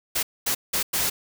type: noise bursts at uneven times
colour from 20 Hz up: white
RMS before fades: -24 dBFS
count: 4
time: 0.15-0.23 / 0.46-0.55 / 0.73-0.83 / 0.93-1.1 s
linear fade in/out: 10 ms
effects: none